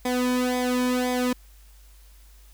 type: tone with flanger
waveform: sawtooth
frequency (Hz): 250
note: B3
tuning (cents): +21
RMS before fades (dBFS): -24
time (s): 0.05-1.33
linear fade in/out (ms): 5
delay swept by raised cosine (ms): 0.7 to 1.49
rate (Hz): 1.9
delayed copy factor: -0.85
effects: added 50 Hz sine -48 dBFS peak until 2.53 s + white hiss -58 dBFS RMS until 2.53 s